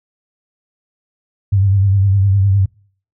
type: tone with vibrato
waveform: sine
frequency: 98 Hz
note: G2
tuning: in tune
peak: -9 dBFS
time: 1.52-2.66 s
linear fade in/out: 10 ms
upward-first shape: triangle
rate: 9.8 Hz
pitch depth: 71 cents each way
effects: noise-tail reverb RT60 0.5 s tail -25 dB re dry